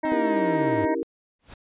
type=harmonic tone; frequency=313 Hz; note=D#4; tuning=10 cents sharp; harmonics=1 / 2 / 3 / 5 / 6 / 7; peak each=-26 / -27 / -28 / -40 / -36 / -41 dBFS; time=0.03-0.95 s; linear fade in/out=10 ms
type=linear sweep; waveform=45% pulse; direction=down; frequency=268.8 to 97.1 Hz; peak=-30 dBFS; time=0.05-0.85 s; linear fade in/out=0 ms
type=chord; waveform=sine; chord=C# diminished seventh; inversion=none; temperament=equal; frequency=277.2 / 329.6 / 392 / 466.2 Hz; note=C#4 / E4 / G4 / Bb4; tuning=0 / 0 / 0 / 0 cents; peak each=-32 / -28 / -32 / -29 dBFS; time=0.12-1.03 s; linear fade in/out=0 ms
type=noise with exponential growth; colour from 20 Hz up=pink; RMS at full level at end=-38 dBFS; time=1.39-1.54 s; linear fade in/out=5 ms; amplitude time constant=32 ms
effects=resampled to 8000 Hz